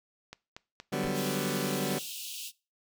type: click train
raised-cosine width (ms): 0.2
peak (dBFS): -25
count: 6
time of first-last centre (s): 0.33-1.506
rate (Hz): 4.25
type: chord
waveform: 20% pulse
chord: G major seventh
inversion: second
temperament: equal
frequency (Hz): 146.83 / 185 / 196 / 246.9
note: D3 / F#3 / G3 / B3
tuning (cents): 0 / 0 / 0 / 0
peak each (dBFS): -30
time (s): 0.92-1.99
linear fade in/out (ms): 10
type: noise with exponential decay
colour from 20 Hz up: brown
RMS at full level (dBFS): -40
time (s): 1.04-1.25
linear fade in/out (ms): 5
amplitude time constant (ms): 45
type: high-pass noise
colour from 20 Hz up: pink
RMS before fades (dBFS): -40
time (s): 1.13-2.52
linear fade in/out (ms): 50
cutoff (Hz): 2600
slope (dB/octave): 96
effects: noise-tail reverb RT60 0.3 s tail -21 dB re dry